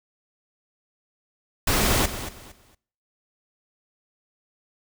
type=noise with echo; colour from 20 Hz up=pink; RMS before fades=-21 dBFS; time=1.67-2.06 s; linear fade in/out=5 ms; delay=230 ms; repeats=3; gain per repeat=-12 dB; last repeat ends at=2.75 s; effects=noise-tail reverb RT60 0.6 s tail -23 dB re dry